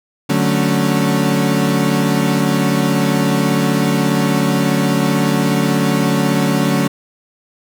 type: chord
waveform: 35% pulse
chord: D major seventh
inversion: none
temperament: equal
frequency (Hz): 146.83 / 185 / 220 / 277.2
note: D3 / F#3 / A3 / C#4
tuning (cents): 0 / 0 / 0 / 0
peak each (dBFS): -17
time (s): 0.29-6.88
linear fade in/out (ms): 10
effects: none